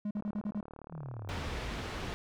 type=tone bursts; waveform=triangle; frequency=207.7 Hz; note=G#3; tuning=in tune; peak=-30 dBFS; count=6; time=0.05-0.609 s; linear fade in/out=5 ms; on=59 ms; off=41 ms
type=click train; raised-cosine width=1 ms; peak=-33 dBFS; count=42; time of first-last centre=0.17-1.275 s; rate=37.1 Hz
type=exponential sweep; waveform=sine; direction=down; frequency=173.5 to 45.13 Hz; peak=-39 dBFS; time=0.9-1.77 s; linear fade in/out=50 ms
type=low-pass noise; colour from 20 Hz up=pink; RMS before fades=-39 dBFS; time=1.29-2.14 s; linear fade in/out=0 ms; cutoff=3800 Hz; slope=12 dB/octave
effects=none